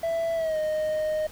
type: tone with pitch glide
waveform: triangle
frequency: 663 to 618.6 Hz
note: E5 to D#5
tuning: +10 to -10 cents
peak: -22 dBFS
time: 0.03-1.27 s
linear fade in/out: 5 ms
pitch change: -120 cents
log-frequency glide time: 0.35-0.58 s
effects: pink hiss -47 dBFS RMS until 1.31 s